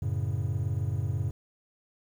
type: chord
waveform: triangle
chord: F# minor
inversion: none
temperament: just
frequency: 92.5 / 111 / 138.75 Hz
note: F#2 / A2 / C#3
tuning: 0 / +16 / +2 cents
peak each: -29 / -29 / -31 dBFS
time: 0.02-1.31 s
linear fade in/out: 5 ms
effects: 10-bit